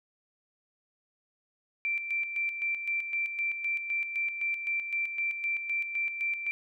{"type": "tone with tremolo", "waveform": "sine", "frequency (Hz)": 2349, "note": "D7", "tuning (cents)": 0, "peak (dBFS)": -27, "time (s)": [1.85, 6.51], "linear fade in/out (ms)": 0, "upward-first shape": "square", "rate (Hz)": 3.9, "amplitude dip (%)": 55, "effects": []}